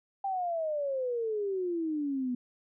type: exponential sweep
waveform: sine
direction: down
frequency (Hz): 795 to 243.2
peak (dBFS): -29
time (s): 0.24-2.35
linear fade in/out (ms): 5
effects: none